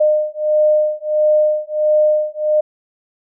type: beating tone pair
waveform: sine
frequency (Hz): 608 / 609.5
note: D#5 / D#5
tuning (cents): -40 / -36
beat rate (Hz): 1.5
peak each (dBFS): -15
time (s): 0-2.61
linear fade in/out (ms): 10
effects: none